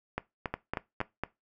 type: two click trains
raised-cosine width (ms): 0.5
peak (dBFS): -16 / -16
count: 4 / 4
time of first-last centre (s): 0.54-1.236 / 0.18-1.013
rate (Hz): 4.31 / 3.6
effects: noise-tail reverb RT60 0.2 s tail -19 dB re dry